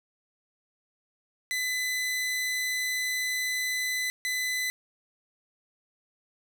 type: tone bursts at uneven times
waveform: sawtooth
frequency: 2008 Hz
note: B6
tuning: 28 cents sharp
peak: -24 dBFS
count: 2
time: 1.51-4.1 / 4.25-4.7 s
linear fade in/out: 0 ms
effects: none